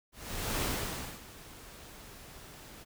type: noise with ADSR envelope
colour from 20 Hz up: pink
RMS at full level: -32 dBFS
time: 0.12-2.85 s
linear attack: 480 ms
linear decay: 600 ms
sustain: -18 dB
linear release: 27 ms
effects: none